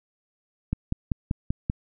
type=click train; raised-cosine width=5 ms; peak=-12 dBFS; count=6; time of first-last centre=0.73-1.699 s; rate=5.16 Hz; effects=none